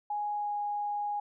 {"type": "tone with pitch glide", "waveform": "sine", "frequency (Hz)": [830.6, 825.3], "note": ["G#5", "G#5"], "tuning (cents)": [0, -11], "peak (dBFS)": -30, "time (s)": [0.1, 1.2], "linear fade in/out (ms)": 5, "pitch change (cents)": -11, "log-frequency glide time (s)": [0.34, 0.53], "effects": []}